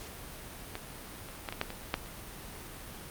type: clicks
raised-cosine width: 0.3 ms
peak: -21 / -29 / -18 / -20 / -13 / -24 / -12 / -30 dBFS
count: 8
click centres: 0.754 / 1.287 / 1.488 / 1.525 / 1.614 / 1.704 / 1.941 / 2.061 s
effects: pink hiss -45 dBFS RMS until 3.1 s + Opus 48 kbps